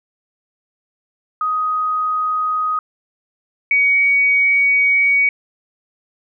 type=tone pair in turn; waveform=sine; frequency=1252 / 2251 Hz; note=D#6 / C#7; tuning=+10 / +26 cents; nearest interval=minor seventh; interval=1016 cents; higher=second; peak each=-16 / -11 dBFS; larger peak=second; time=1.41-2.79 / 3.71-5.29 s; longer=second; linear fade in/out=2 ms; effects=none